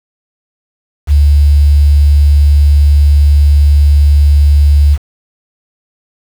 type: tone with quantisation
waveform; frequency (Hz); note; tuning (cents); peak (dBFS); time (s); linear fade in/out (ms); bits
sine; 72.5; D2; -22; -3; 1.07-4.98; 50; 5
effects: none